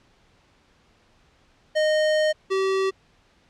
square tone pair in turn, 617 / 384.2 Hz, D#5 / G4, -15 / -35 cents, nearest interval minor sixth, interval 820 cents, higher first, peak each -19 / -21 dBFS, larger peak first, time 1.75-2.33 / 2.5-2.91 s, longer first, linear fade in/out 20 ms, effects pink hiss -60 dBFS RMS until 3.49 s + low-pass 5000 Hz 12 dB/octave

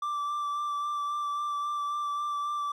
triangle tone with vibrato, 1171 Hz, D6, 5 cents flat, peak -27 dBFS, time 0.02-2.72 s, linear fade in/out 5 ms, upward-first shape sine, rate 3.7 Hz, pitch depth 16 cents each way, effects none

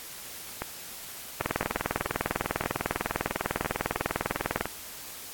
two click trains, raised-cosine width 0.5 ms, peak -15 / -10 dBFS, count 5 / 65, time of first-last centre 0.62-4.656 / 1.41-4.61 s, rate 0.991 / 20 Hz, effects white hiss -42 dBFS RMS until 5.33 s + AAC 64 kbps

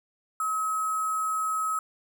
sine tone with sample-and-hold, 1280 Hz, D#6, 49 cents sharp, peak -25 dBFS, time 0.4-1.79 s, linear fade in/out 2 ms, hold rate 8820 Hz, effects none

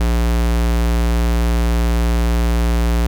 square tone, 58.27 Hz, A#1, in tune, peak -14 dBFS, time 0-3.07 s, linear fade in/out 5 ms, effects none

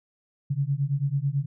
sine beating tone pair, 135.6 / 144.7 Hz, C#3 / D3, -38 / -25 cents, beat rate 9.1 Hz, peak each -26 dBFS, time 0.5-1.46 s, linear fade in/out 10 ms, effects none

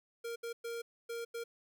square tone bursts at uneven times, 466.2 Hz, A#4, in tune, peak -39 dBFS, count 5, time 0.24-0.36 / 0.43-0.53 / 0.64-0.82 / 1.09-1.25 / 1.34-1.44 s, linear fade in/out 10 ms, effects 12-bit

